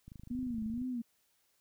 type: click train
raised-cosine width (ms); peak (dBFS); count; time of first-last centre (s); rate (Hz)
5; -37; 20; 0.08-0.816; 25.8
type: tone with vibrato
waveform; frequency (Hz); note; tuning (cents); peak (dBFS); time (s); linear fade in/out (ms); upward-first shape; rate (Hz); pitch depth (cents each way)
sine; 235.8; A#3; +20; -34; 0.3-1.02; 10; sine; 2.2; 140
effects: white hiss -74 dBFS RMS until 1.6 s